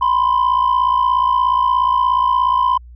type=tone pair together; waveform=sine; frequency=987.8 / 1044.7 Hz; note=B5 / C6; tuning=0 / -3 cents; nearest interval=minor second; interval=97 cents; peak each=-13 dBFS; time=0.01-2.78 s; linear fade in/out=10 ms; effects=tanh soft clip ceiling -9 dBFS + added 60 Hz sine -36 dBFS peak until 2.95 s